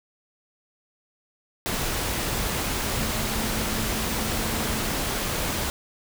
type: tone in noise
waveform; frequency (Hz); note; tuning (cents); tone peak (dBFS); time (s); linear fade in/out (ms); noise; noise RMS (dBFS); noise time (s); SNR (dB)
sine; 220; A3; 0; -34; 3-4.93; 0; pink; -27; 1.66-5.7; -10
effects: none